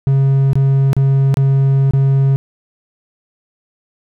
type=tone with dropouts; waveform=triangle; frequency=136.2 Hz; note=C#3; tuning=30 cents flat; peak=-7 dBFS; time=0.07-2.36 s; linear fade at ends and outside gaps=0 ms; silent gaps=0.532-0.555 / 0.931-0.966 / 1.342-1.371 / 1.909-1.935 s; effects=none